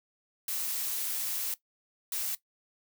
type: noise bursts at uneven times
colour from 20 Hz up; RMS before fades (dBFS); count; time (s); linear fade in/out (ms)
blue; -33; 2; 0.48-1.54 / 2.12-2.35; 2
effects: noise-tail reverb RT60 0.1 s tail -17 dB re dry